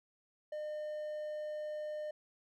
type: tone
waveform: triangle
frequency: 606 Hz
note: D#5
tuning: 46 cents flat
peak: -36 dBFS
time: 0.52-2.11 s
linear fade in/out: 5 ms
effects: none